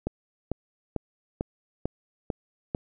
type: click train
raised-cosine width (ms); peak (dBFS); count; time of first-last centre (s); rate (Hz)
2; -14; 7; 0.07-2.749; 2.24
effects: none